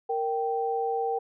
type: tone pair together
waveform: sine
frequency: 463.8 / 780 Hz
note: A#4 / G5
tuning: -9 / -9 cents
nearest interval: major sixth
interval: 900 cents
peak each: -28 dBFS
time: 0.09-1.19 s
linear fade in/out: 10 ms
effects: none